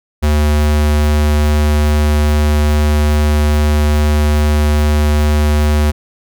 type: tone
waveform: square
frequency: 74.8 Hz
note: D2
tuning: 32 cents sharp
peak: -10 dBFS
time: 0.22-5.92 s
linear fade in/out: 20 ms
effects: none